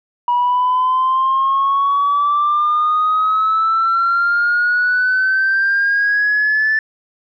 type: exponential sweep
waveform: sine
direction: up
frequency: 966 to 1760 Hz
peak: -11 dBFS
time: 0.28-6.79 s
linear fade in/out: 2 ms
effects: tanh soft clip ceiling -9 dBFS